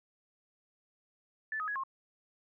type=tone with pitch steps; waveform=sine; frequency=1751 / 1260 / 1673 / 1071 Hz; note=A6 / D#6 / G#6 / C6; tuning=-9 / +21 / +12 / +40 cents; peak=-33 dBFS; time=1.52-1.836 s; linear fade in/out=2 ms; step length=79 ms; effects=none